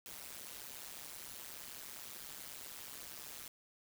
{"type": "noise with amplitude modulation", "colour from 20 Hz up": "white", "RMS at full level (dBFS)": -45, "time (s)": [0.06, 3.48], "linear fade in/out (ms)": 0, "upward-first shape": "sine", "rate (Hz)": 140, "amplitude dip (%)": 100, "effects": []}